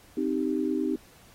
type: chord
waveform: sine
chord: C minor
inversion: none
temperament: equal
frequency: 261.6 / 311.1 / 392 Hz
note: C4 / Eb4 / G4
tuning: 0 / 0 / 0 cents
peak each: -29 / -28 / -31 dBFS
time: 0.17-0.96 s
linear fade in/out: 5 ms
effects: pink hiss -56 dBFS RMS until 1.34 s + AAC 48 kbps